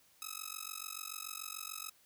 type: tone with amplitude modulation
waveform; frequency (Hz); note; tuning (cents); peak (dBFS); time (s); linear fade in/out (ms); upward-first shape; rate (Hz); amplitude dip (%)
5% pulse; 1282; E6; -49; -26; 0.22-1.9; 0; sine; 46.9; 100
effects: white hiss -67 dBFS RMS until 2.05 s